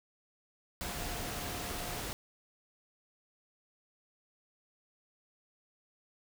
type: tone in noise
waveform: sine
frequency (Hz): 711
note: F5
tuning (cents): +31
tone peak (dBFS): -48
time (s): 0.83-2.01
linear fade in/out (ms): 0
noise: pink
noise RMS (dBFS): -39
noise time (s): 0.81-2.13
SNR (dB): -12
effects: none